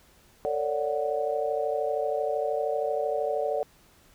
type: chord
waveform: sine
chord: D major seventh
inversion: second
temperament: equal with one note detuned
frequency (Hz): 449.8 / 554.4 / 587.3 / 740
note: A4 / C#5 / D5 / F#5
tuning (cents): +38 / 0 / 0 / 0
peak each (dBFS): -30 / -33 / -29 / -32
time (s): 0.45-3.63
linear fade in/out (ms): 0
effects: pink hiss -59 dBFS RMS until 4.14 s